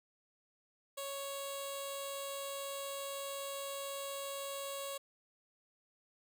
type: tone with notch filter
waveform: 10% pulse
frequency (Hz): 554.4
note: C#5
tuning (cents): 0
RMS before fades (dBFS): -42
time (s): 0.97-4.98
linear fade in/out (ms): 10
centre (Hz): 1900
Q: 0.61
effects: none